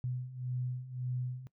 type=beating tone pair; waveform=sine; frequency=124.5 / 126.3 Hz; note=B2 / B2; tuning=+14 / +39 cents; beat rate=1.8 Hz; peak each=-40 / -36 dBFS; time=0.04-1.47 s; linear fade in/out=0 ms; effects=noise-tail reverb RT60 0.1 s tail -20 dB re dry